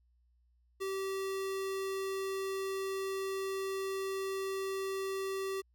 square tone, 386.4 Hz, G4, 25 cents flat, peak -35 dBFS, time 0.8-5.62 s, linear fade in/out 20 ms, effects added 60 Hz sine -67 dBFS peak until 5.74 s

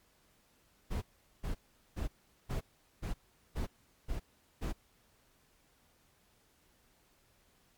brown noise bursts, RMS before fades -35 dBFS, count 8, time 0.9-4.73 s, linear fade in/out 20 ms, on 120 ms, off 410 ms, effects pink hiss -69 dBFS RMS until 7.77 s + MP3 96 kbps

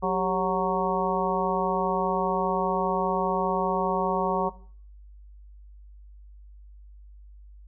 harmonic tone with a mistuned harmonic, 185 Hz, F#3, in tune, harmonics 1 / 2 / 3 / 4 / 5 / 6, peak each -30 / -30 / -30 / -30 / -30 / -30 dBFS, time 0.02-4.5 s, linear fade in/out 20 ms, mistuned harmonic 2, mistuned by +100 cents, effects noise-tail reverb RT60 0.5 s tail -18 dB re dry + added 50 Hz sine -45 dBFS peak until 7.67 s

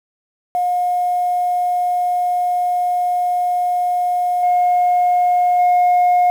sine tone with level steps, 716 Hz, F5, 43 cents sharp, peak -14 / -10 / -8 dBFS, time 0.55-6.3 s, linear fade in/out 0 ms, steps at 4.43 / 5.59 s, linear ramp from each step 2 ms, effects tanh soft clip ceiling -9 dBFS + 7-bit

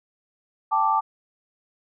sine chord, G suspended second, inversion none, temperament equal, 784 / 880 / 1174.7 Hz, G5 / A5 / D6, 0 / 0 / 0 cents, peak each -26 / -21 / -22 dBFS, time 0.71-1.01 s, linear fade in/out 20 ms, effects none

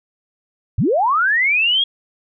sine linear sweep, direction up, 69.3 to 3322 Hz, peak -13 dBFS, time 0.78-1.84 s, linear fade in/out 5 ms, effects none

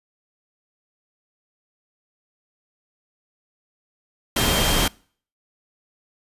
sine tone in noise, 3179 Hz, G7, 24 cents sharp, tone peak -26 dBFS, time 4.36-4.88 s, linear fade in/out 5 ms, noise pink, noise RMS -20 dBFS, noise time 4.36-4.88 s, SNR -9 dB, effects noise-tail reverb RT60 0.5 s tail -26 dB re dry + resampled to 32000 Hz

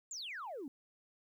sine exponential sweep, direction down, 7560 to 252.1 Hz, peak -40 dBFS, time 0.11-0.68 s, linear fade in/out 2 ms, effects tanh soft clip ceiling -38 dBFS + 12-bit

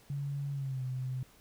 sine tone with pitch glide, 141.2 to 128.74 Hz, C#3 to C3, +32 to -28 cents, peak -33 dBFS, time 0.1-1.23 s, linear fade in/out 2 ms, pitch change -160 cents, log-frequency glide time 0.52-0.82 s, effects pink hiss -61 dBFS RMS until 1.4 s

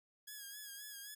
5% pulse tone with vibrato, 1661.2 Hz, G#6, in tune, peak -37 dBFS, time 0.27-1.15 s, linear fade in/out 10 ms, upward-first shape sine, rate 3.8 Hz, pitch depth 52 cents each way, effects none

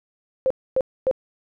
sine tone bursts, 523.3 Hz, C5, in tune, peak -16 dBFS, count 3, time 0.46-1.112 s, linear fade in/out 0 ms, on 44 ms, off 260 ms, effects none

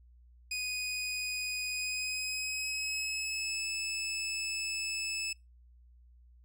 20% pulse tone with pitch glide, 2489 to 2613 Hz, D#7 to E7, 0 to -16 cents, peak -28 dBFS, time 0.51-5.33 s, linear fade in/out 5 ms, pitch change +84 cents, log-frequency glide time 1.69-3.68 s, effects noise-tail reverb RT60 0.2 s tail -21 dB re dry + added 60 Hz sine -56 dBFS peak until 6.44 s

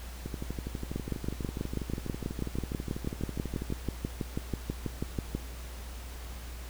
two click trains, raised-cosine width 3 ms, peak -22 / -18 dBFS, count 43 / 28, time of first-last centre 0.26-3.703 / 0.96-5.35 s, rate 12.2 / 6.15 Hz, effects added 60 Hz sine -40 dBFS peak until 6.69 s + pink hiss -48 dBFS RMS until 6.69 s

